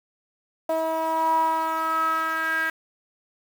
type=tone with band-pass filter sweep; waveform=sawtooth; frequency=322 Hz; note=E4; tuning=41 cents flat; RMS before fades=-24 dBFS; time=0.69-2.7 s; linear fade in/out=5 ms; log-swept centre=730 to 1700 Hz; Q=7.6; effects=7-bit